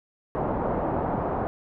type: low-pass noise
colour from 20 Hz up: white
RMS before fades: -27 dBFS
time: 0.35-1.47 s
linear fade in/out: 0 ms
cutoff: 910 Hz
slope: 24 dB/octave
effects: none